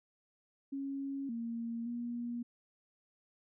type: tone with pitch steps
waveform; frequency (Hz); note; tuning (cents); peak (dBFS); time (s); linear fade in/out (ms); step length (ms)
sine; 275.1 / 231.7 / 238.5; C#4 / A#3 / A#3; -13 / -10 / +40; -36; 0.72-2.43; 10; 570
effects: none